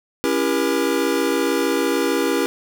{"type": "chord", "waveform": "square", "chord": "C# diminished seventh", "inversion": "none", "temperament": "just", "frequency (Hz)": [277.2, 332.6, 399.1, 479], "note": ["C#4", "E4", "G4", "Bb4"], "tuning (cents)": [0, 16, 31, 47], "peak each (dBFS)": -24, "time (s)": [0.24, 2.46], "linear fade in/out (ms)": 0, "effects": []}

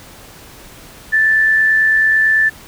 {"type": "tone with amplitude modulation", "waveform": "sine", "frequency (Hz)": 1759, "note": "A6", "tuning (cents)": -1, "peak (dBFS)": -8, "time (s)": [1.12, 2.5], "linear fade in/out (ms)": 20, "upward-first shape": "sine", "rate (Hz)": 89.1, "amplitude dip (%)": 30, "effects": ["pink hiss -39 dBFS RMS until 2.67 s"]}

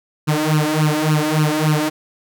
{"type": "tone with flanger", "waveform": "sawtooth", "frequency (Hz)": 153.4, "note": "D#3", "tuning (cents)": -24, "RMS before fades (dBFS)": -17, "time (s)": [0.27, 1.9], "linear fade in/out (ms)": 20, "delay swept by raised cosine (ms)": [0.7, 3.5], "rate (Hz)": 3.5, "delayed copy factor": 0.9, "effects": []}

